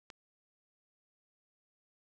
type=click; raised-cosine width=0.2 ms; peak=-30 dBFS; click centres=0.102 s; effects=none